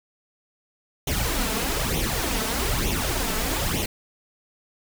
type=noise with flanger; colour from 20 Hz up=pink; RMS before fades=-25 dBFS; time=1.07-3.86 s; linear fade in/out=5 ms; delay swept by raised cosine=0.31 to 4.61 ms; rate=1.1 Hz; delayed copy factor=+0.7; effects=none